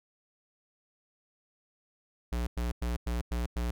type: tone bursts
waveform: square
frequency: 59.5 Hz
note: A#1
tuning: 36 cents sharp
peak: -30 dBFS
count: 6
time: 2.32-3.71 s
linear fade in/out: 5 ms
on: 150 ms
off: 98 ms
effects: none